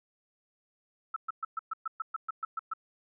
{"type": "tone bursts", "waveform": "sine", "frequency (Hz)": 1313, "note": "E6", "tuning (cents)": -7, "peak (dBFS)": -30, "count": 12, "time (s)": [1.14, 2.736], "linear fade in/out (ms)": 5, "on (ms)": 23, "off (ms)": 120, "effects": []}